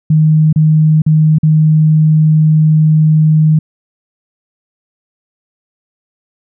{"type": "tone with dropouts", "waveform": "sine", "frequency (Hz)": 155.56, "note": "D#3", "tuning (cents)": 0, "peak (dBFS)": -5, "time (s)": [0.1, 3.59], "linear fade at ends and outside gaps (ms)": 5, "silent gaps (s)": [[0.528, 0.559], [1.02, 1.063], [1.385, 1.431]], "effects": []}